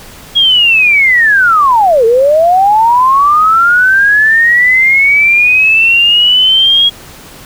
sine linear two-way sweep, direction down then up, 3313 to 440 to 3313 Hz, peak -4 dBFS, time 0.35-6.9 s, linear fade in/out 20 ms, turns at 2.05 s, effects pink hiss -33 dBFS RMS until 7.45 s

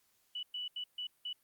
sine tone bursts at uneven times, 2960 Hz, F#7, in tune, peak -37 dBFS, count 5, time 0.35-0.43 / 0.54-0.68 / 0.76-0.84 / 0.98-1.07 / 1.25-1.33 s, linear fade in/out 5 ms, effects white hiss -73 dBFS RMS until 1.43 s + Opus 48 kbps

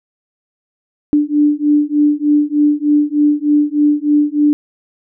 sine beating tone pair, 293.7 / 297 Hz, D4 / D4, 0 / +20 cents, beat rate 3.3 Hz, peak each -13 dBFS, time 1.13-4.53 s, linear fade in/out 0 ms, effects none

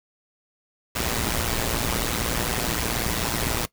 pink noise with amplitude modulation, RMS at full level -22 dBFS, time 0.95-3.66 s, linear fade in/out 10 ms, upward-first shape sine, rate 116 Hz, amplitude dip 80%, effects noise-tail reverb RT60 0.1 s tail -19 dB re dry

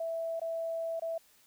sine tone with dropouts, 659 Hz, E5, 1 cent flat, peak -32 dBFS, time 0-1.18 s, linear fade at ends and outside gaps 5 ms, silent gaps 0.397-0.415 / 0.997-1.02 s, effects white hiss -64 dBFS RMS until 1.46 s

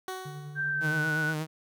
15% pulse tone with exponential decay, 374.1 Hz, F#4, 19 cents sharp, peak -26 dBFS, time 0.08-0.96 s, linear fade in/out 1 ms, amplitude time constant 190 ms
triangle tone with tremolo, 146.83 Hz, D3, in tune, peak -35 dBFS, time 0.25-1.09 s, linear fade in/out 10 ms, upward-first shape sine, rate 9.9 Hz, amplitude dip 35%
sine tone with pitch glide, 1568 to 1480 Hz, G6 to F#6, 0 to 0 cents, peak -27 dBFS, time 0.55-1.35 s, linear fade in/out 50 ms, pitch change -100 cents, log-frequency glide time 0.71-1.06 s
sawtooth tone with vibrato, 155.56 Hz, D#3, in tune, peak -26 dBFS, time 0.8-1.47 s, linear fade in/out 50 ms, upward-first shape sine, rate 8.3 Hz, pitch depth 39 cents each way
effects none

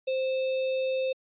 sine tone with sample-and-hold, 523.3 Hz, C5, in tune, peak -25 dBFS, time 0.07-1.13 s, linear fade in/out 10 ms, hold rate 3150 Hz, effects resampled to 8000 Hz

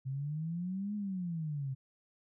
sine exponential two-way sweep, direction up then down, 130 to 211 to 130 Hz, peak -34 dBFS, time 0.05-1.75 s, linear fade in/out 20 ms, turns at 0.95 s, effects none

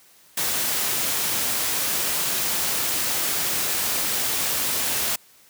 white noise, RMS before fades -24 dBFS, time 0.37-5.16 s, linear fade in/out 5 ms, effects white hiss -54 dBFS RMS until 5.49 s + high-pass 80 Hz 12 dB/octave

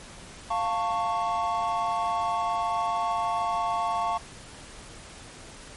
triangle chord, F augmented, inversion none, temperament equal with one note detuned, 698.5 / 891.8 / 1108.7 Hz, F5 / A5 / C#6, 0 / +23 / 0 cents, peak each -27 dBFS, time 0.5-4.18 s, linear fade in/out 10 ms, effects pink hiss -45 dBFS RMS until 5.76 s + MP3 48 kbps

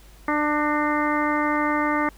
harmonic tone with a mistuned harmonic, 297.9 Hz, D4, 25 cents sharp, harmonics 1 / 2 / 3 / 4 / 5 / 6 / 7, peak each -24 / -29 / -27 / -26 / -32 / -30 / -31 dBFS, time 0.28-2.09 s, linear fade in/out 2 ms, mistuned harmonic 6, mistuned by +38 cents, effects added 50 Hz sine -47 dBFS peak until 2.17 s + pink hiss -53 dBFS RMS until 2.17 s

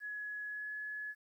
sine tone with pitch glide, 1687 to 1700.7 Hz, G#6 to G#6, +27 to +41 cents, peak -39 dBFS, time 0-1.15 s, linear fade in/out 50 ms, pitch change +14 cents, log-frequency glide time 0.46-0.73 s, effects 12-bit

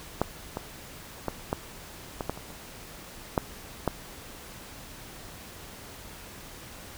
clicks, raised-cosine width 1 ms, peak -9 / -17 / -14 / -12 / -16 / -14 / -26 / -30 / -8 / -10 dBFS, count 10, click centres 0.216 / 0.571 / 1.283 / 1.529 / 2.208 / 2.296 / 2.375 / 2.504 / 3.378 / 3.877 s, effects pink hiss -45 dBFS RMS until 6.97 s

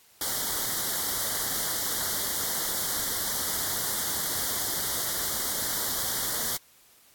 white band-stop noise, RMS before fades -29 dBFS, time 0.21-6.57 s, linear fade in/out 2 ms, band 2100 to 3100 Hz, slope 96 dB/octave, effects white hiss -58 dBFS RMS until 7.14 s + AAC 64 kbps

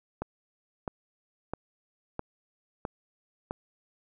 click train, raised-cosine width 1 ms, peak -18 dBFS, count 6, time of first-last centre 0.22-3.509 s, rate 1.52 Hz, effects none

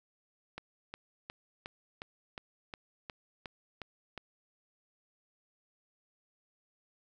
click train, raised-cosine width 0.3 ms, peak -25 dBFS, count 11, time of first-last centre 0.58-4.177 s, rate 2.78 Hz, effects none

